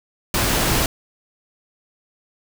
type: noise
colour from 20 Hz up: pink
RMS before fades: -19 dBFS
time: 0.34-0.86 s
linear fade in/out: 2 ms
effects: none